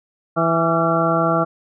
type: harmonic tone with a mistuned harmonic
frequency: 165.3 Hz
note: E3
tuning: 5 cents sharp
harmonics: 1 / 2 / 3 / 4 / 5 / 7 / 8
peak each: -22 / -23 / -25 / -20 / -26 / -23 / -22 dBFS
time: 0.36-1.45 s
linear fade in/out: 20 ms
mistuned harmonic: 8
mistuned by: +52 cents
effects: none